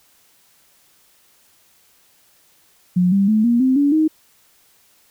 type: tone with pitch steps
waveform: sine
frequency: 179.7 / 197.1 / 216.2 / 237.1 / 260.1 / 285.3 / 312.9 Hz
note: F3 / G3 / A3 / A#3 / C4 / C#4 / D#4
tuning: +50 / +10 / -30 / +30 / -10 / +50 / +10 cents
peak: -12 dBFS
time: 2.96-4.08 s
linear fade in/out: 10 ms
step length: 160 ms
effects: white hiss -56 dBFS RMS until 5.1 s